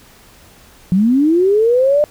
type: linear sweep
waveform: sine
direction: up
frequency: 174.61 to 604 Hz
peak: -9 dBFS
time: 0.92-2.04 s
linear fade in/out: 0 ms
effects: pink hiss -45 dBFS RMS until 2.1 s